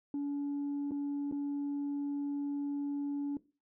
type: tone with dropouts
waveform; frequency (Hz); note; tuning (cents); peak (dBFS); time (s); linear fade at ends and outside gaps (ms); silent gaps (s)
sine; 285.2; C#4; +49; -30; 0.14-3.37; 2; 0.91-0.917 / 1.314-1.323
effects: noise-tail reverb RT60 0.3 s tail -18 dB re dry + tanh soft clip ceiling -31 dBFS